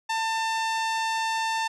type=tone with low-pass filter; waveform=sawtooth; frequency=895 Hz; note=A5; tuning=29 cents sharp; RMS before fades=-27 dBFS; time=0.09-1.68 s; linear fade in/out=10 ms; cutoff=6600 Hz; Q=0.84; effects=none